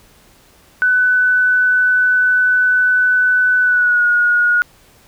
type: tone with pitch glide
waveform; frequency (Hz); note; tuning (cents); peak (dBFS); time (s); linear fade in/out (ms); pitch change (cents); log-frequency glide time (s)
sine; 1498 to 1444.5; F#6 to F#6; +21 to -42; -10; 0.82-4.62; 0; -63; 3.61-4.06
effects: pink hiss -49 dBFS RMS until 5.07 s